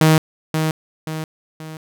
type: tone with echo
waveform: sawtooth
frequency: 157.5 Hz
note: D#3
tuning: 21 cents sharp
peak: -6 dBFS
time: 0.01-0.18 s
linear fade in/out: 2 ms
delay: 530 ms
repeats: 3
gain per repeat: -7 dB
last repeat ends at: 1.77 s
effects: none